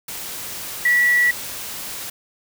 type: tone in noise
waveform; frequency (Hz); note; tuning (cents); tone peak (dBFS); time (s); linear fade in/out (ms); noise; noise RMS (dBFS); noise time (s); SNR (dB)
sine; 1945; B6; -27; -13; 0.85-1.31; 5; white; -31; 0.08-2.1; +15
effects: none